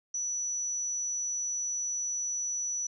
sine tone, 5920 Hz, F#8, in tune, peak -30 dBFS, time 0.14-2.87 s, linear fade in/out 5 ms, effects none

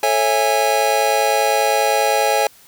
square chord, A major seventh, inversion none, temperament just, 440 / 550 / 660 / 825 Hz, A4 / C#5 / E5 / G#5, 0 / -14 / +2 / -12 cents, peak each -23 / -21 / -23 / -18 dBFS, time 0.03-2.47 s, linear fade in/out 2 ms, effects white hiss -48 dBFS RMS until 2.67 s

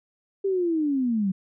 sine linear sweep, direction down, 398.7 to 183.2 Hz, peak -21 dBFS, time 0.44-1.32 s, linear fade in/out 10 ms, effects none

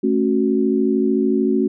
sine tone cluster, 220.2 / 273.6 / 369.3 Hz, A3 / C#4 / F#4, +2 / -23 / -3 cents, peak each -19 dBFS, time 0.03-1.68 s, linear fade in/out 10 ms, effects none

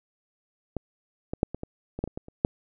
clicks, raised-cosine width 2 ms, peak -16 / -17 / -7 / -19 / -20 / -21 / -13 / -24 / -20 / -30 / -6 dBFS, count 11, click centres 0.767 / 1.335 / 1.431 / 1.546 / 1.634 / 1.99 / 2.04 / 2.076 / 2.175 / 2.284 / 2.449 s, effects none

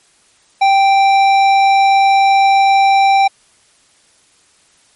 sine tone with hard clipping, 784 Hz, G5, in tune, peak -9 dBFS, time 0.61-3.28 s, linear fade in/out 10 ms, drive 11 dB, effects white hiss -52 dBFS RMS until 4.95 s + MP3 48 kbps

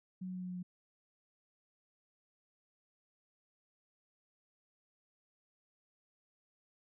sine tone with pitch steps, 185 / 183.93 / 182.88 / 181.82 / 180.77 / 179.73 Hz, F#3 / F#3 / F#3 / F#3 / F#3 / F3, 0 / -10 / -20 / -30 / -40 / +50 cents, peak -39 dBFS, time 0.21-0.63 s, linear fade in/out 10 ms, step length 70 ms, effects none

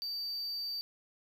triangle tone, 4629 Hz, D8, 26 cents flat, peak -34 dBFS, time 0.02-0.81 s, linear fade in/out 0 ms, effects 10-bit

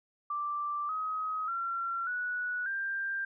sine tone with pitch steps, 1174.7 / 1266.3 / 1365.1 / 1471.5 / 1586.3 Hz, D6 / D#6 / F6 / F#6 / G6, 0 / +30 / -40 / -10 / +20 cents, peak -31 dBFS, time 0.3-3.25 s, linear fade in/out 5 ms, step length 590 ms, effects none

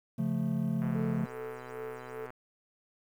triangle chord, Db augmented, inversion none, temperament equal, 138.59 / 174.61 / 220 Hz, Db3 / F3 / A3, 0 / 0 / 0 cents, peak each -32 / -31 / -30 dBFS, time 0.18-1.26 s, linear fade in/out 10 ms
click train, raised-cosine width 0.5 ms, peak -29 dBFS, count 188, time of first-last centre 0.82-2.304 s, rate 126 Hz
triangle tone with tremolo, 440 Hz, A4, in tune, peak -35 dBFS, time 0.94-2.27 s, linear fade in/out 20 ms, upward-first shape sine, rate 2.5 Hz, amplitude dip 80%
effects low-pass 2000 Hz 12 dB/octave + 10-bit

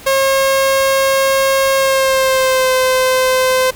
sawtooth tone with pitch glide, 540 to 515.6 Hz, C#5 to C5, -45 to -26 cents, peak -7 dBFS, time 0.06-3.71 s, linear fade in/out 10 ms, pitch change -81 cents, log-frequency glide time 1.77-2.72 s, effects pink hiss -36 dBFS RMS until 3.75 s

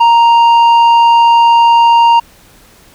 triangle tone with tanh clipping, 932.3 Hz, A#5, in tune, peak -5 dBFS, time 0-2.2 s, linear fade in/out 10 ms, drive 11 dB, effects pink hiss -43 dBFS RMS until 2.94 s

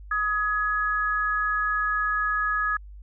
sine tone pair together, 1258.3 / 1682 Hz, D#6 / G#6, +19 / +22 cents, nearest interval perfect fourth, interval 503 cents, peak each -25 dBFS, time 0.11-2.77 s, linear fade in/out 5 ms, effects added 50 Hz sine -40 dBFS peak until 3.02 s

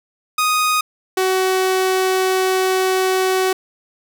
sawtooth tone pair in turn, 1244.5 / 375.5 Hz, D#6 / F#4, 0 / +26 cents, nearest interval octave + major sixth, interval 2074 cents, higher first, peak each -11 dBFS, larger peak neither, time 0.38-0.81 / 1.17-3.53 s, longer second, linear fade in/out 5 ms, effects none

